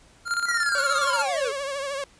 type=tone with tremolo; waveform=square; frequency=1396 Hz; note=F6; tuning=1 cent flat; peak=-22 dBFS; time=0.25-1.26 s; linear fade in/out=50 ms; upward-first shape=square; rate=17 Hz; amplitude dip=60%
type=linear sweep; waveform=square; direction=down; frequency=2005 to 392 Hz; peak=-26 dBFS; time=0.46-1.53 s; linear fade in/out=50 ms
type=tone with vibrato; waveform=sawtooth; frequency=555 Hz; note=C#5; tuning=2 cents sharp; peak=-24 dBFS; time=0.75-2.04 s; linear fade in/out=2 ms; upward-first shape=triangle; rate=13 Hz; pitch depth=73 cents each way
effects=pink hiss -55 dBFS RMS until 2.19 s + resampled to 22050 Hz